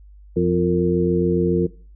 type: harmonic tone with a mistuned harmonic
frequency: 87.31 Hz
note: F2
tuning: in tune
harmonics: 1 / 2 / 3 / 4 / 5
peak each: -27 / -20 / -27 / -20 / -21 dBFS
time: 0.36-1.67 s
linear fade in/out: 10 ms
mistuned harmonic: 5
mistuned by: +75 cents
effects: noise-tail reverb RT60 0.4 s tail -20 dB re dry + added 50 Hz sine -42 dBFS peak until 1.95 s